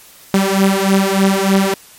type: beating tone pair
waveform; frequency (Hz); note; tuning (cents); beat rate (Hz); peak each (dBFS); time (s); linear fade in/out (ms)
sawtooth; 192.6 / 195.9; G3 / G3; -30 / -1; 3.3; -10; 0.34-1.74; 2
effects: white hiss -42 dBFS RMS until 1.98 s + MP3 64 kbps